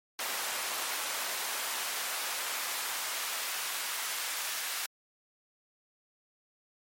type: noise with high-pass filter sweep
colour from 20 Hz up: pink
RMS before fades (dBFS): -35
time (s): 0.19-4.86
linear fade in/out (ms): 2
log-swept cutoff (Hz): 750 to 1300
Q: 0.75
effects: MP3 64 kbps